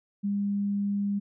sine tone, 201.7 Hz, G3, 50 cents sharp, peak -25 dBFS, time 0.23-1.2 s, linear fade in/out 20 ms, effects none

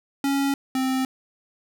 square tone pair in turn, 277.2 / 261.6 Hz, C#4 / C4, 0 / 0 cents, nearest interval minor second, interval 100 cents, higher first, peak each -21 / -22 dBFS, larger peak first, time 0.24-0.54 / 0.75-1.05 s, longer neither, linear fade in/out 2 ms, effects none

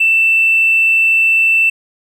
triangle tone, 2666 Hz, E7, 19 cents sharp, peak -5 dBFS, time 0-1.7 s, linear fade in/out 10 ms, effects tanh soft clip ceiling -6 dBFS

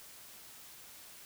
silence, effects white hiss -53 dBFS RMS until 1.25 s

